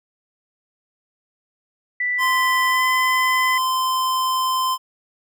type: tone with pitch glide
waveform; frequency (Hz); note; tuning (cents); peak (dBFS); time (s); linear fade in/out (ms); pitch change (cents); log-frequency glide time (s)
sine; 1975.5 to 2015; B6 to B6; 0 to +34; -19; 2-3.58; 5; +34; 2.68-2.84
type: tone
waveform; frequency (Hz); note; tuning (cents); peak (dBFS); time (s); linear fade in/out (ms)
square; 1035; C6; -19; -19; 2.18-4.78; 50
effects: none